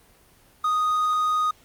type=tone with quantisation; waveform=triangle; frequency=1243 Hz; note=D#6; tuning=2 cents flat; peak=-18 dBFS; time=0.64-1.51 s; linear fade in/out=5 ms; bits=8; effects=pink hiss -56 dBFS RMS until 1.64 s + Opus 24 kbps